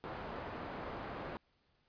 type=low-pass noise; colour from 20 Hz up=white; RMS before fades=-44 dBFS; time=0.04-1.37 s; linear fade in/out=0 ms; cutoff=980 Hz; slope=12 dB/octave; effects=pink hiss -75 dBFS RMS until 1.88 s + resampled to 11025 Hz